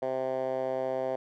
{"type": "tone with band-pass filter", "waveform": "10% pulse", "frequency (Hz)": 130.81, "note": "C3", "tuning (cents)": 0, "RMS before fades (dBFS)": -31, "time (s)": [0.02, 1.16], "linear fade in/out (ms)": 5, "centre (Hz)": 590, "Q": 2.7, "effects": []}